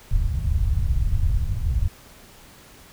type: low-pass noise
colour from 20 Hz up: pink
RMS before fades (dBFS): -21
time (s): 0.11-1.88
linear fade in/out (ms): 5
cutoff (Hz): 110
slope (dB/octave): 24
effects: pink hiss -48 dBFS RMS until 2.92 s